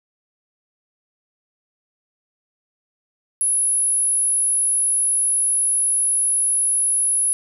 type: tone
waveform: sine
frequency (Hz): 10548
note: E9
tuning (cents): 0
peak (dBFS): -16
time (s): 3.41-7.33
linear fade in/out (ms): 0
effects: none